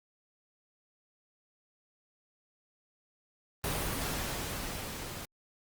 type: noise with level ramp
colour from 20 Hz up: pink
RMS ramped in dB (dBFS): -32 to -42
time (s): 3.64-5.25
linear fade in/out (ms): 0
effects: Opus 32 kbps